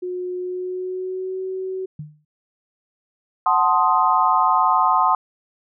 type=tone with pitch glide; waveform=sine; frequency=362 to 376.5 Hz; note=F#4 to F#4; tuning=-38 to +30 cents; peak=-24 dBFS; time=0.02-1.86 s; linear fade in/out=10 ms; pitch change=+68 cents; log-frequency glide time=0.38-1.41 s
type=tone with exponential decay; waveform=sine; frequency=151 Hz; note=D3; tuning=48 cents sharp; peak=-26 dBFS; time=1.99-2.25 s; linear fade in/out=5 ms; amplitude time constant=56 ms
type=chord; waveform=sine; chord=F# diminished seventh; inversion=none; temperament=equal with one note detuned; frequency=740 / 880 / 1046.5 / 1248.1 Hz; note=F#5 / A5 / C6 / Eb6; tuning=0 / 0 / 0 / +5 cents; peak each=-21 / -20 / -18 / -20 dBFS; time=3.46-5.15 s; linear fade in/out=2 ms
effects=none